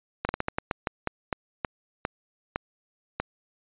slowing click train, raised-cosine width 0.5 ms, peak -11 dBFS, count 14, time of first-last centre 0.25-3.2 s, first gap 40 ms, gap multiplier 1.26, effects resampled to 8000 Hz

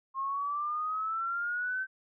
sine exponential sweep, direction up, 1067 to 1549 Hz, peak -30 dBFS, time 0.14-1.87 s, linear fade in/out 50 ms, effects none

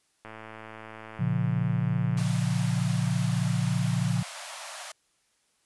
click train, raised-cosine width 0.5 ms, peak -27 dBFS, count 217, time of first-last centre 0.25-2.214 s, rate 110 Hz
sine chord, Bb minor, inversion none, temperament just, 116.54 / 139.85 / 174.81 Hz, Bb2 / Db3 / F3, 0 / +16 / +2 cents, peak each -28 dBFS, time 1.19-4.23 s, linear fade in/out 10 ms
pink high-pass noise, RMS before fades -40 dBFS, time 2.17-4.92 s, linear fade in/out 5 ms, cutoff 580 Hz, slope 96 dB/octave
effects white hiss -70 dBFS RMS until 5.65 s + resampled to 24000 Hz

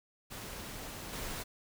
pink noise with level steps, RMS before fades -44 / -40 dBFS, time 0.3-1.44 s, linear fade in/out 20 ms, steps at 1.13 s, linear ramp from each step 2 ms, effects none

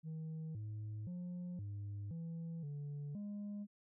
sine tone with pitch steps, 158.9 / 106.8 / 177.8 / 101.6 / 165.8 / 144.7 / 205.1 Hz, D#3 / G#2 / F3 / G#2 / E3 / D3 / G#3, +37 / +49 / +31 / -38 / +10 / -25 / -21 cents, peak -39 dBFS, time 0.03-3.67 s, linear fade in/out 50 ms, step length 520 ms, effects tanh soft clip ceiling -41 dBFS

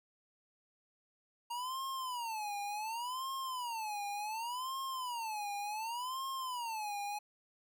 square tone with vibrato, 932.3 Hz, A#5, in tune, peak -38 dBFS, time 1.5-7.19 s, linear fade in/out 10 ms, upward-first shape sine, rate 0.68 Hz, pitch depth 240 cents each way, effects 12-bit

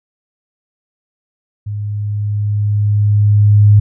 sine tone with level ramp, 103.83 Hz, G#2, in tune, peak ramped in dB -19 to -3 dBFS, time 1.66-3.8 s, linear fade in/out 10 ms, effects none

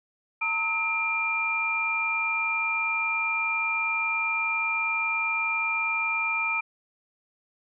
sine tone cluster, 908 / 1283 / 2385 Hz, A#5 / E6 / D7, -46 / -47 / +26 cents, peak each -33 / -32 / -25 dBFS, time 0.41-6.61 s, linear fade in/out 10 ms, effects none

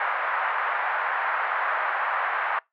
white band-pass noise, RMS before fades -26 dBFS, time 0-2.59 s, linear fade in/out 2 ms, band 740 to 1700 Hz, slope 24 dB/octave, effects noise-tail reverb RT60 0.2 s tail -25 dB re dry + low-pass 3000 Hz 12 dB/octave

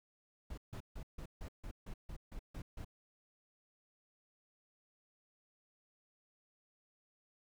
brown noise bursts, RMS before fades -45 dBFS, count 11, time 0.5-2.847 s, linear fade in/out 5 ms, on 77 ms, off 150 ms, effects none

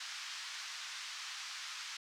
white band-pass noise, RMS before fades -45 dBFS, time 0-1.97 s, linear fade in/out 5 ms, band 1100 to 5800 Hz, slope 24 dB/octave, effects none

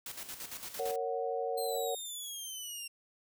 white noise with tremolo, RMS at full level -42 dBFS, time 0.06-0.96 s, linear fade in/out 2 ms, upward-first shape square, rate 8.8 Hz, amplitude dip 60%
sine chord, F# major, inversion first, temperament just, 462.5 / 555 / 740 Hz, A#4 / C#5 / F#5, -14 / +2 / 0 cents, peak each -35 / -37 / -37 dBFS, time 0.79-1.95 s, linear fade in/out 5 ms
15% pulse exponential sweep, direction down, 4186 to 2750 Hz, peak -33 dBFS, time 1.57-2.88 s, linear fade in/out 10 ms
effects none

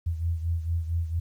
sine beating tone pair, 82.8 / 87.2 Hz, E2 / F2, +8 / -2 cents, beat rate 4.4 Hz, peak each -26 / -32 dBFS, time 0.06-1.2 s, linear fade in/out 10 ms, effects 10-bit

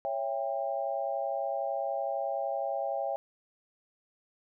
sine chord, C# diminished, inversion none, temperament just, 554.4 / 665.2 / 798.3 Hz, C#5 / E5 / G5, 0 / +16 / +31 cents, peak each -34 dBFS, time 0.05-3.16 s, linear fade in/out 0 ms, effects none

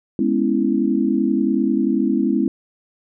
sine chord, C# minor seventh, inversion second, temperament equal, 207.7 / 246.9 / 277.2 / 329.6 Hz, G#3 / B3 / C#4 / E4, 0 / 0 / 0 / 0 cents, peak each -21 dBFS, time 0.19-2.48 s, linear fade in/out 2 ms, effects none

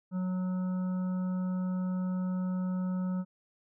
harmonic tone, 183.9 Hz, F#3, 10 cents flat, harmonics 1 / 3 / 5 / 7 / 8, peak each -29 / -46 / -51 / -50 / -59 dBFS, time 0.11-3.25 s, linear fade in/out 50 ms, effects none

